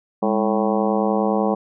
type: harmonic tone with a mistuned harmonic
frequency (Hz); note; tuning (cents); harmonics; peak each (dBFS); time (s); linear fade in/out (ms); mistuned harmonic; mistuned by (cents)
110; A2; 0; 2 / 3 / 4 / 5 / 6 / 7 / 8 / 9 / 10; -21 / -27 / -24 / -24 / -30 / -25 / -32 / -30 / -33; 0.22-1.55; 10; 2; -110
effects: none